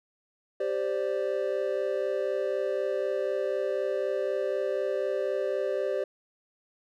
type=chord; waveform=triangle; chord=G suspended fourth; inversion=none; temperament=equal; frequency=392 / 523.3 / 587.3 Hz; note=G4 / C5 / D5; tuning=0 / 0 / 0 cents; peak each=-29 dBFS; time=0.6-6.04 s; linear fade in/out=5 ms; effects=none